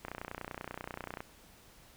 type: click train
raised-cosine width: 0.5 ms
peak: -24 dBFS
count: 36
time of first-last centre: 0.05-1.205 s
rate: 30.3 Hz
effects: pink hiss -59 dBFS RMS until 1.96 s

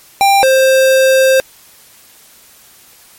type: tone pair in turn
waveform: square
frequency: 792 / 527.7 Hz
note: G5 / C5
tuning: +18 / +15 cents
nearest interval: perfect fifth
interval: 703 cents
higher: first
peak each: -7 dBFS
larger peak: neither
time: 0.21-0.43 / 0.43-1.4 s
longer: second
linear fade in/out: 0 ms
effects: white hiss -43 dBFS RMS until 3.18 s + MP3 64 kbps

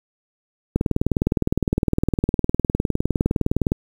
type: click train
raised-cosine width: 3 ms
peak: -5 dBFS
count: 59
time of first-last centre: 0.76-3.719 s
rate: 19.6 Hz
effects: 7-bit

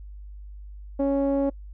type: tone with low-pass filter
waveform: sawtooth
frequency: 277.2 Hz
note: C#4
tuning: in tune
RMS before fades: -23 dBFS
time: 0.99-1.5 s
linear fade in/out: 10 ms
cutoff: 560 Hz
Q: 2.1
effects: noise-tail reverb RT60 0.1 s tail -25 dB re dry + added 50 Hz sine -38 dBFS peak until 1.73 s

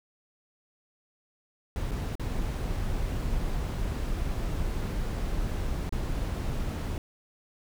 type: noise with dropouts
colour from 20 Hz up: brown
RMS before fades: -30 dBFS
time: 1.76-6.98 s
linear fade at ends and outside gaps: 1 ms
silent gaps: 1.911-1.916 / 2.154-2.196 / 5.893-5.924 s
effects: none

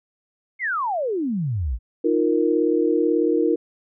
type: exponential sweep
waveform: sine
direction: down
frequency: 2217 to 51.3 Hz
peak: -21 dBFS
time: 0.59-1.79 s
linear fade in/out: 50 ms
type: chord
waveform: sine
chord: Eb suspended second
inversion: none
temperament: equal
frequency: 311.1 / 349.2 / 466.2 Hz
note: Eb4 / F4 / Bb4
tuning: 0 / 0 / 0 cents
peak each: -21 dBFS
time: 2.04-3.56 s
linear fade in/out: 10 ms
effects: none

